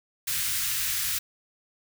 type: band-stop noise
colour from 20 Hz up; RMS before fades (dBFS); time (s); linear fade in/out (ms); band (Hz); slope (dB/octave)
white; -28; 0.27-1.19; 10; 140 to 1400; 24
effects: none